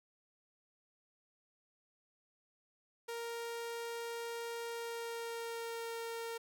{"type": "tone with pitch glide", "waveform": "sawtooth", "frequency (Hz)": [466.2, 460.6], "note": ["A#4", "A#4"], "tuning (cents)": [0, -21], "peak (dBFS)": -36, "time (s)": [3.08, 6.38], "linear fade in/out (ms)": 10, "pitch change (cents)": -21, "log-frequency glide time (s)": [4.67, 5.94], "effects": []}